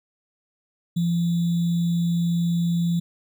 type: tone with sample-and-hold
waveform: sine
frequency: 170.8 Hz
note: F3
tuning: 38 cents flat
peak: -19 dBFS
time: 0.96-3 s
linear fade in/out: 10 ms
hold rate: 3675 Hz
effects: none